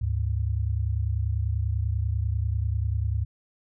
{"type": "tone pair together", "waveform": "sine", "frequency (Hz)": [73.65, 103.83], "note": ["D2", "G#2"], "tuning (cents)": [6, 0], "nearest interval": "tritone", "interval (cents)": 594, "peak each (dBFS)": -26, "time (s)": [0.01, 3.25], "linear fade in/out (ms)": 10, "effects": []}